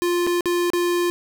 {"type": "tone with dropouts", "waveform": "square", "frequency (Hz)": 350, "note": "F4", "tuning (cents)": 4, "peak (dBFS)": -19, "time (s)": [0.02, 1.1], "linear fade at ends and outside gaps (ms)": 0, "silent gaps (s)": [[0.267, 0.272], [0.408, 0.457], [0.702, 0.734]], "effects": []}